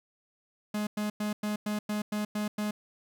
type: tone bursts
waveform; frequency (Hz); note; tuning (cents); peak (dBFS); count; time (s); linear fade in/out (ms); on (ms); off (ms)
45% pulse; 210; G#3; +19; -29; 9; 0.74-2.71; 5; 130; 100
effects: none